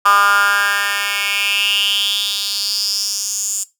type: tone with high-pass filter sweep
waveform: 10% pulse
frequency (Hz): 201.8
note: G#3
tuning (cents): -49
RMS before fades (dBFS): -17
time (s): 0.05-3.64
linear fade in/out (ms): 10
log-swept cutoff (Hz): 1200 to 7400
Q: 5.9
effects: noise-tail reverb RT60 0.2 s tail -17 dB re dry